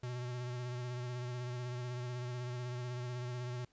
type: tone with vibrato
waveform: square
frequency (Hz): 123.47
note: B2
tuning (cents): 0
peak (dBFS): -39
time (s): 0.03-3.65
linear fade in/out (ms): 5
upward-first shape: sine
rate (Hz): 16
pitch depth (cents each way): 28
effects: pink hiss -73 dBFS RMS until 3.72 s + resampled to 16000 Hz